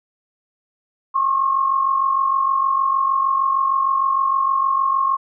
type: tone pair together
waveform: sine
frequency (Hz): 1077 / 1123.5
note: C6 / C#6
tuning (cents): +50 / +23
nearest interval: minor second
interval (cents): 73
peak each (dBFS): -16 / -23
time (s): 1.14-5.17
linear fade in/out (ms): 20
effects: none